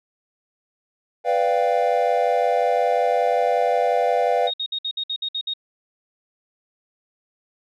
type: chord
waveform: triangle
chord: G dominant seventh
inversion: first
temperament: equal with one note detuned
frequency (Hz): 495.9 / 587.3 / 698.5 / 784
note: B4 / D5 / F5 / G5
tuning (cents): +7 / 0 / 0 / 0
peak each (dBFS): -20 / -22 / -19 / -23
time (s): 1.24-4.51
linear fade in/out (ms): 50
type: tone bursts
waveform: sine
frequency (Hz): 3729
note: A#7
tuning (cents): 0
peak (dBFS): -23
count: 9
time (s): 4.47-5.537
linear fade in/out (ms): 5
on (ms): 67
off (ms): 58
effects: none